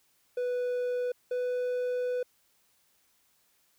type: tone pair in turn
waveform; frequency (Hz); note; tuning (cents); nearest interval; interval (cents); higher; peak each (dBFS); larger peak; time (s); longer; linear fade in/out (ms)
triangle; 493.9 / 496.5; B4 / B4; 0 / +9; unison; 9; second; -26; neither; 0.37-1.12 / 1.31-2.23; second; 5
effects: white hiss -69 dBFS RMS until 3.78 s